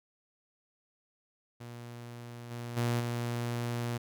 sawtooth tone with level steps, 119.3 Hz, A#2, 41 cents sharp, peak -39 / -34 / -24 / -28 dBFS, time 1.6-3.98 s, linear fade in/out 10 ms, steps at 2.5 / 2.76 / 2.99 s, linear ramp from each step 20 ms, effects none

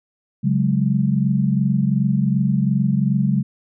sine chord, C# suspended fourth, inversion none, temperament equal, 138.59 / 185 / 207.7 Hz, C#3 / F#3 / G#3, 0 / 0 / 0 cents, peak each -19 / -20 / -20 dBFS, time 0.43-3.43 s, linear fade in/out 20 ms, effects none

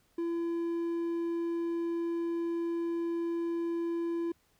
triangle tone, 337.7 Hz, E4, 42 cents sharp, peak -28 dBFS, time 0.18-4.32 s, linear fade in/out 5 ms, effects pink hiss -70 dBFS RMS until 4.59 s

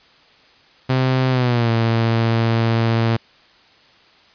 sawtooth tone with pitch glide, 129.9 to 114.4 Hz, C3 to A#2, -12 to -32 cents, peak -11 dBFS, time 0.89-3.17 s, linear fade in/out 10 ms, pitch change -220 cents, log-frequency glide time 1.3-1.71 s, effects white hiss -51 dBFS RMS until 4.34 s + resampled to 11025 Hz

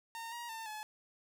sawtooth tone with pitch steps, 916 / 948 / 898 / 856 Hz, A#5 / A#5 / A5 / A5, -31 / +29 / +35 / -48 cents, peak -38 dBFS, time 0.15-0.83 s, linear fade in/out 0 ms, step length 170 ms, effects none

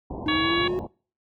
pink low-pass noise, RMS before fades -33 dBFS, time 0.1-0.87 s, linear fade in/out 5 ms, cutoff 1000 Hz, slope 96 dB/octave
triangle exponential sweep, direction up, 305.2 to 370 Hz, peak -22 dBFS, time 0.26-0.79 s, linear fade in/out 0 ms
harmonic tone, 562 Hz, C#5, 24 cents sharp, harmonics 2 / 3 / 4 / 5 / 6 / 7, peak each -27 / -29 / -30 / -31 / -32 / -32 dBFS, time 0.28-0.68 s, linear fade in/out 5 ms
effects noise-tail reverb RT60 0.4 s tail -24 dB re dry + high-pass 60 Hz 12 dB/octave

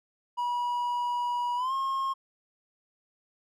triangle tone with pitch glide, 969 to 1075.2 Hz, B5 to C6, -33 to +47 cents, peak -25 dBFS, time 0.37-2.14 s, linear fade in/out 20 ms, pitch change +180 cents, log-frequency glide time 1.56-1.73 s, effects none

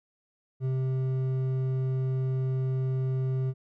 triangle tone with hard clipping, 130.8 Hz, C3, in tune, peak -27 dBFS, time 0.6-3.54 s, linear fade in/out 50 ms, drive 10 dB, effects none

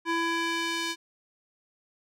square tone with band-pass filter sweep, 333.4 Hz, E4, 20 cents sharp, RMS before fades -29 dBFS, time 0.05-0.96 s, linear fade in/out 50 ms, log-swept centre 1400 to 4000 Hz, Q 0.82, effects none

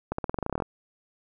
accelerating click train, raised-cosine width 1 ms, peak -14 dBFS, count 14, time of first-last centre 0.12-0.622 s, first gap 64 ms, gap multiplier 0.91, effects none

